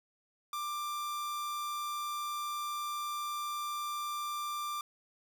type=tone; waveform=45% pulse; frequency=1184 Hz; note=D6; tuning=14 cents sharp; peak=-35 dBFS; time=0.53-4.81 s; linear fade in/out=2 ms; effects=none